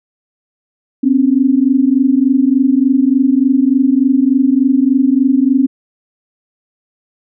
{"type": "tone pair together", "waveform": "sine", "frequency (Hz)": [254.9, 278.3], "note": ["C4", "C#4"], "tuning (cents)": [-45, 7], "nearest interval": "major second", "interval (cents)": 152, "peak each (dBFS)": -11, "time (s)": [1.03, 5.67], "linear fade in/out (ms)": 10, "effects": []}